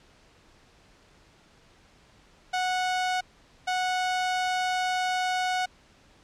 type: tone bursts at uneven times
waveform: sawtooth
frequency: 736 Hz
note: F#5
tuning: 9 cents flat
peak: -21 dBFS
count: 2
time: 2.53-3.21 / 3.67-5.66 s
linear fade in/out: 10 ms
effects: pink hiss -58 dBFS RMS until 6.23 s + low-pass 6000 Hz 12 dB/octave